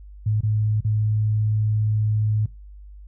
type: tone with dropouts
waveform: sine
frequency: 107.2 Hz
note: A2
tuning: 45 cents flat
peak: -18 dBFS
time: 0.26-2.46 s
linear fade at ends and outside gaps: 5 ms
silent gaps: 0.408-0.433 / 0.806-0.847 s
effects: noise-tail reverb RT60 0.2 s tail -20 dB re dry + added 50 Hz sine -39 dBFS peak until 3.07 s